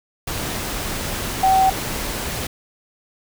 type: tone in noise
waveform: sine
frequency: 764 Hz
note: G5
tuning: 45 cents flat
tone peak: -12 dBFS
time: 1.43-1.7 s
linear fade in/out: 5 ms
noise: pink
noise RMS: -26 dBFS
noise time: 0.27-2.47 s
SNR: +11 dB
effects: none